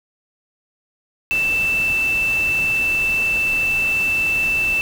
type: tone in noise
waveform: sine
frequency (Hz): 2655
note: E7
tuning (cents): +12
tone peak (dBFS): -16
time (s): 1.31-4.81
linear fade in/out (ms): 0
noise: pink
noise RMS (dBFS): -32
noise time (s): 1.31-4.81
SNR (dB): +13
effects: none